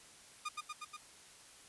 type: tone with echo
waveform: sawtooth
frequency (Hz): 1219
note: D#6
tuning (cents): -36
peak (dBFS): -33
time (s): 0.45-0.49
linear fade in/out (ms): 10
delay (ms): 120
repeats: 4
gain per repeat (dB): -2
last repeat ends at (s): 0.97
effects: white hiss -58 dBFS RMS until 1.68 s + resampled to 24000 Hz